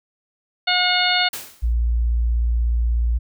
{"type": "harmonic tone", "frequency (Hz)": 722, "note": "F#5", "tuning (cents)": -43, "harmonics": [1, 2, 3, 4, 5, 6], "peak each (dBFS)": [-23, -23, -23, -23, -23, -23], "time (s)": [0.67, 1.29], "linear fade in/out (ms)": 10}
{"type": "noise with exponential decay", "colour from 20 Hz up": "white", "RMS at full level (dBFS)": -27, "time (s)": [1.33, 1.73], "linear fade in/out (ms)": 5, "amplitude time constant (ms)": 85}
{"type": "tone", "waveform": "sine", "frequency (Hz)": 58.27, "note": "A#1", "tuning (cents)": 0, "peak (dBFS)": -16, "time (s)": [1.62, 3.19], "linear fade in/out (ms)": 20}
{"effects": []}